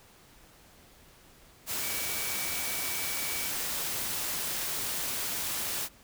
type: tone in noise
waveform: sine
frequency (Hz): 2285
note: D7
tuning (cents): -48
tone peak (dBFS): -40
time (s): 1.79-3.51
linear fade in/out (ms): 50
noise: white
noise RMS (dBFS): -33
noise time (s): 1.66-5.89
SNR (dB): -10
effects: pink hiss -57 dBFS RMS until 6.03 s